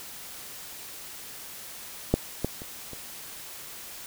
clicks, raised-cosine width 2 ms, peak -6 / -12 / -26 / -27 dBFS, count 4, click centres 2.14 / 2.446 / 2.619 / 2.933 s, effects white hiss -42 dBFS RMS until 4.06 s

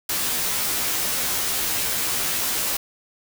white noise with comb filter, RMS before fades -24 dBFS, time 0.09-2.77 s, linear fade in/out 5 ms, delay 14 ms, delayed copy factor -0.95, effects none

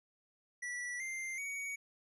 square tone with pitch steps, 1954 / 2094 / 2245 Hz, B6 / C7 / C#7, -19 / +1 / +21 cents, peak -39 dBFS, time 0.62-1.76 s, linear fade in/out 10 ms, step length 380 ms, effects resampled to 24000 Hz

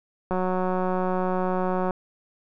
click train, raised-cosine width 1 ms, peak -13 dBFS, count 295, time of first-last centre 0.31-1.908 s, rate 184 Hz, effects none

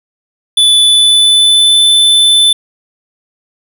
square tone with pitch glide, 3479 to 3519 Hz, A7 to A7, -20 to 0 cents, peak -5 dBFS, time 0.57-2.53 s, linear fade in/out 5 ms, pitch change +20 cents, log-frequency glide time 0.82-1.83 s, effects none

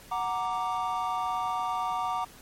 triangle chord, Gb augmented, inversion none, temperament equal, 740 / 932.3 / 1174.7 Hz, Gb5 / Bb5 / D6, 0 / 0 / 0 cents, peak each -30 dBFS, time 0.11-2.25 s, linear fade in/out 10 ms, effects pink hiss -51 dBFS RMS until 2.41 s + MP3 64 kbps

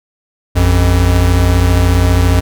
square tone pair together, 56.34 / 89 Hz, A1 / F2, +42 / +33 cents, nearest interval minor sixth, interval 791 cents, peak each -13 / -10 dBFS, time 0.55-2.41 s, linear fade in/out 20 ms, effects none

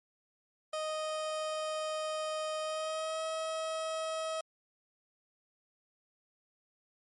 30% pulse tone with pitch glide, 622 to 639.1 Hz, D#5 to D#5, -1 to +46 cents, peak -31 dBFS, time 0.73-4.41 s, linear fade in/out 5 ms, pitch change +47 cents, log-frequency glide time 2.61-3.23 s, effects MP3 48 kbps

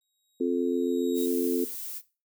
20% pulse tone with exponential growth, 3801 Hz, A#7, 33 cents sharp, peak -34 dBFS, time 0.01-1.26 s, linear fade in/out 2 ms, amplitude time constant 270 ms
harmonic tone, 87.31 Hz, F2, in tune, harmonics 3 / 4 / 5, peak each -27 / -28 / -29 dBFS, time 0.4-1.65 s, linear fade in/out 10 ms
violet noise, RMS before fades -37 dBFS, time 1.14-2.02 s, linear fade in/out 50 ms
effects noise-tail reverb RT60 0.3 s tail -17 dB re dry

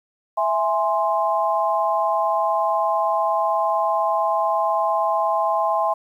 sine chord, E augmented, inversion none, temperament equal, 659.3 / 830.6 / 1046.5 Hz, E5 / G#5 / B#5, 0 / 0 / 0 cents, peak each -22 dBFS, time 0.37-5.94 s, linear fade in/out 10 ms, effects 9-bit

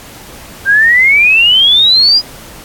sine exponential sweep, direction up, 1568 to 4978 Hz, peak -4 dBFS, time 0.65-2.22 s, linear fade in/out 50 ms, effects pink hiss -33 dBFS RMS until 2.64 s + AAC 64 kbps

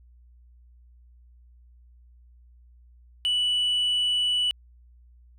sine tone, 2960 Hz, F#7, in tune, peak -19 dBFS, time 3.25-4.51 s, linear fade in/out 0 ms, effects tanh soft clip ceiling -20 dBFS + added 60 Hz sine -51 dBFS peak until 5.38 s

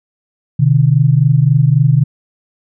sine tone pair together, 127.6 / 151.31 Hz, C3 / D#3, -43 / -48 cents, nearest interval minor third, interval 295 cents, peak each -10 dBFS, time 0.59-2.04 s, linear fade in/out 10 ms, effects none

